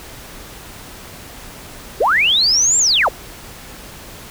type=linear two-way sweep; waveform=sine; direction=up then down; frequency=349.2 to 7520 to 367.6 Hz; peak=-11 dBFS; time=2-3.09 s; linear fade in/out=10 ms; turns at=2.78 s; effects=pink hiss -36 dBFS RMS until 4.3 s